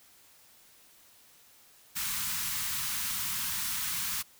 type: band-stop noise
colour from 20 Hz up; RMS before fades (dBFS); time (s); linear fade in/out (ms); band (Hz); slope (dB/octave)
white; -33; 1.95-4.23; 20; 230 to 920; 48
effects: white hiss -59 dBFS RMS until 4.39 s